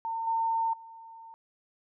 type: tone with level steps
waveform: sine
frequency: 907 Hz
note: A#5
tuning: 48 cents flat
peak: -30 / -25 / -45 dBFS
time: 0.05-1.34 s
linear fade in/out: 0 ms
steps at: 0.27 / 0.73 s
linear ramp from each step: 5 ms
effects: none